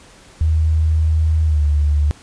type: tone with pitch glide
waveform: sine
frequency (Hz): 79 to 73.71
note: D#2 to D2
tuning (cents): +27 to +7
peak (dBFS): -12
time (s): 0.41-2.11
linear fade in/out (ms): 0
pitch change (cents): -120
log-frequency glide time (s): 1.45-1.62
effects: pink hiss -45 dBFS RMS until 2.22 s + resampled to 22050 Hz